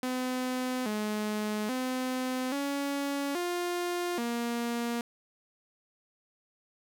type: tone with pitch steps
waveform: sawtooth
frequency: 254.1 / 212 / 256 / 281.3 / 352 / 236.1 Hz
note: B3 / G#3 / C4 / C#4 / F4 / A#3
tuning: +49 / +36 / -38 / +26 / +14 / +22 cents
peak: -26 dBFS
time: 0.03-5.01 s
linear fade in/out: 2 ms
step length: 830 ms
effects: none